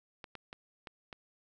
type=clicks; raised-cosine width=0.3 ms; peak=-28 dBFS; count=5; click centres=0.242 / 0.353 / 0.529 / 0.872 / 1.128 s; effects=none